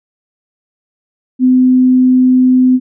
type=tone; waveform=sine; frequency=254.9 Hz; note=C4; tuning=45 cents flat; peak=-5 dBFS; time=1.39-2.8 s; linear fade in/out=50 ms; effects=none